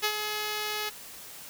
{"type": "tone with ADSR envelope", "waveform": "5% pulse", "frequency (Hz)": 423.4, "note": "G#4", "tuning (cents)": 33, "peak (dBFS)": -12, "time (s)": [0.02, 0.9], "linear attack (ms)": 25, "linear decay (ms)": 70, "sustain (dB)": -7, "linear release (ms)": 16, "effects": ["white hiss -45 dBFS RMS until 1.49 s"]}